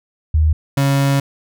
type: tone pair in turn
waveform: sine / 35% pulse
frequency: 77.8 / 138.62 Hz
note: D#2 / C#3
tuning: 0 / 0 cents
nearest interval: minor seventh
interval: 1000 cents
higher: second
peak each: -10 / -11 dBFS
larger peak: first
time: 0.34-0.53 / 0.77-1.2 s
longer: second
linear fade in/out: 5 ms
effects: none